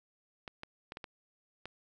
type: clicks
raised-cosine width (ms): 0.3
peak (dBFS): -26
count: 6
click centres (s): 0.478 / 0.634 / 0.921 / 0.971 / 1.042 / 1.656
effects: none